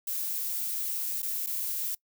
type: noise with dropouts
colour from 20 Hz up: violet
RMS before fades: -32 dBFS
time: 0.07-1.95 s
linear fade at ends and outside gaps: 5 ms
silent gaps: 1.22-1.227 / 1.463-1.47 s
effects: noise-tail reverb RT60 0.1 s tail -24 dB re dry